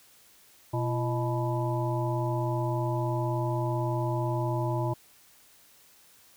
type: harmonic tone with a mistuned harmonic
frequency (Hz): 123.47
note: B2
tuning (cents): 0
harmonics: 1 / 3 / 5 / 7 / 8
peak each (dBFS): -28 / -33 / -35 / -36 / -37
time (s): 0.73-4.94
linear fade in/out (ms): 10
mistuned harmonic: 3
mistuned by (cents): -140
effects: white hiss -58 dBFS RMS until 6.36 s